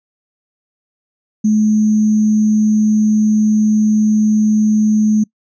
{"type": "tone with sample-and-hold", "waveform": "sine", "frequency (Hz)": 214.1, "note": "A3", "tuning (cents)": -47, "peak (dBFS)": -9, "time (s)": [1.44, 5.24], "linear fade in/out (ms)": 10, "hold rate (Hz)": 6300, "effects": ["noise-tail reverb RT60 0.1 s tail -24 dB re dry", "resampled to 16000 Hz"]}